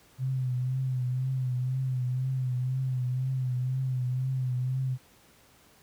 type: tone with vibrato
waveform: sine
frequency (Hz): 128.4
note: C3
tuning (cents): -32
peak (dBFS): -26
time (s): 0.18-4.98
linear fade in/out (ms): 50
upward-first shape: triangle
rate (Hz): 2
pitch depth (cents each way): 56
effects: pink hiss -59 dBFS RMS until 5.82 s + high-pass 60 Hz 12 dB/octave